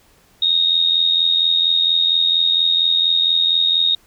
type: tone with amplitude modulation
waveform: sine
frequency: 3729 Hz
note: A#7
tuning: in tune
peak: -10 dBFS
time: 0.42-3.95 s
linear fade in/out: 5 ms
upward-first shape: sine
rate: 84.3 Hz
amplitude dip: 65%
effects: pink hiss -54 dBFS RMS until 4.06 s